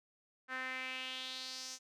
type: tone with band-pass filter sweep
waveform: sawtooth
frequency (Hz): 258.5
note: C4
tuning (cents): -21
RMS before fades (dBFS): -43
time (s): 0.48-1.79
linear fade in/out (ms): 50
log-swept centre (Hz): 1600 to 6200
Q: 3.5
effects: none